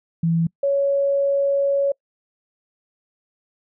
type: tone pair in turn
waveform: sine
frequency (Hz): 165.9 / 558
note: E3 / C#5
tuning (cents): +11 / +11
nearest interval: octave + major sixth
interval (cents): 2100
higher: second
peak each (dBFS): -16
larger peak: neither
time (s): 0.23-0.47 / 0.63-1.92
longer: second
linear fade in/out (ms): 5
effects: noise-tail reverb RT60 0.1 s tail -26 dB re dry